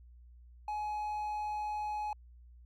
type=tone; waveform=triangle; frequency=843 Hz; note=G#5; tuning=26 cents sharp; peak=-32 dBFS; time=0.68-2.13 s; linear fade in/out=2 ms; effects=added 60 Hz sine -53 dBFS peak until 2.65 s